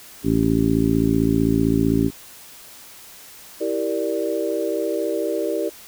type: harmonic tone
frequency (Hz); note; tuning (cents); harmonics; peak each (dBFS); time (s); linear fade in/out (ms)
55.6; A1; +19; 1 / 2 / 3 / 4 / 5 / 6 / 7; -28 / -25 / -24 / -23 / -19 / -27 / -25; 0.23-2.11; 50
type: click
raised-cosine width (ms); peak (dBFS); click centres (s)
0.3; -27; 0.432
type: chord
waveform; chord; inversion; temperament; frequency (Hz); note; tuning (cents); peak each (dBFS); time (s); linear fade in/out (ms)
sine; E half-diminished seventh; none; equal with one note detuned; 327.9 / 392 / 466.2 / 587.3; E4 / G4 / Bb4 / D5; -9 / 0 / 0 / 0; -26; 3.6-5.7; 20
effects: white hiss -43 dBFS RMS until 5.87 s